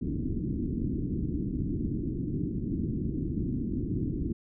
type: low-pass noise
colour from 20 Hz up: white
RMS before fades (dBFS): -31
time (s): 0.01-4.33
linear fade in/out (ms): 10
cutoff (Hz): 330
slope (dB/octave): 48
effects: none